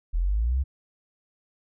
sine linear sweep, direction up, 38.73 to 69.6 Hz, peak -21 dBFS, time 0.13-0.64 s, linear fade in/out 20 ms, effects none

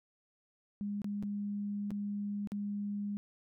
sine tone with dropouts, 204.1 Hz, G#3, 30 cents flat, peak -34 dBFS, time 0.81-3.17 s, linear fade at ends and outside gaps 0 ms, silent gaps 1.018-1.044 / 1.226-1.234 / 1.906-1.915 / 2.473-2.519 s, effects none

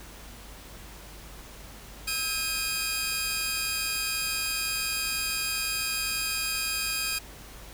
15% pulse tone cluster, 1294 / 1605 / 2476 / 4617 Hz, E6 / G6 / D#7 / D8, -32 / +40 / -9 / -30 cents, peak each -32 / -30 / -23 / -28 dBFS, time 2.07-7.19 s, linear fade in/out 10 ms, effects added 50 Hz sine -47 dBFS peak until 7.73 s + pink hiss -47 dBFS RMS until 7.73 s

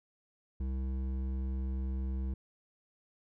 sine tone with hard clipping, 65.41 Hz, C2, in tune, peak -34 dBFS, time 0.6-2.34 s, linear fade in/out 5 ms, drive 10 dB, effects none

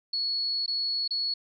sine tone with dropouts, 4376 Hz, C#8, 23 cents flat, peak -26 dBFS, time 0.13-1.34 s, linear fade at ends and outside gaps 5 ms, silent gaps 0.662-0.678 / 1.078-1.107 s, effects none

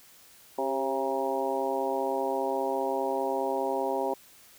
harmonic tone with a mistuned harmonic, 134.9 Hz, C#3, 47 cents flat, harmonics 2 / 3 / 4 / 5 / 6 / 7, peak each -37 / -32 / -32 / -34 / -34 / -34 dBFS, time 0.58-4.14 s, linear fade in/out 5 ms, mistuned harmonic 3, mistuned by -43 cents, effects white hiss -55 dBFS RMS until 4.58 s

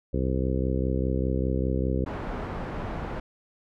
harmonic tone, 65 Hz, C2, 11 cents flat, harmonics 1 / 2 / 3 / 4 / 5 / 6 / 7 / 8, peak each -27 / -30 / -32 / -33 / -34 / -35 / -35 / -36 dBFS, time 0.13-2.05 s, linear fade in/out 10 ms
pink low-pass noise, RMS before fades -33 dBFS, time 2.06-3.2 s, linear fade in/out 5 ms, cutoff 1300 Hz, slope 12 dB/octave
effects none

